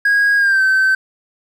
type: tone with pitch glide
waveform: triangle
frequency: 1643 to 1541.9 Hz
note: G#6 to G6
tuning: -19 to -29 cents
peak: -8 dBFS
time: 0.05-0.95 s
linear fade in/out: 5 ms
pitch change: -110 cents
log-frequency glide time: 0.37-0.62 s
effects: tanh soft clip ceiling -5 dBFS